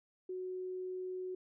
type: tone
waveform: sine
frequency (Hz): 369.1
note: F#4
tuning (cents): -4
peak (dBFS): -38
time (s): 0.29-1.35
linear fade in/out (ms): 5
effects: none